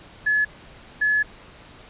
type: tone bursts at uneven times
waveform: sine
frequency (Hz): 1708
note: G#6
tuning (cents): +48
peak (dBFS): -17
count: 2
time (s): 0.26-0.45 / 1.01-1.23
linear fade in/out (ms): 10
effects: pink hiss -46 dBFS RMS until 1.89 s + resampled to 8000 Hz